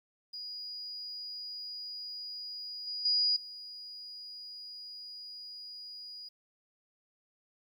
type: tone with level steps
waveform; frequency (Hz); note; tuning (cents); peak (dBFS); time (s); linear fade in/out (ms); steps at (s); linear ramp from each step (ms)
sine; 4897; D#8; -28; -39 / -35 / -25 / -43; 0.33-6.29; 10; 2.87 / 3.05 / 3.36; 5
effects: 11-bit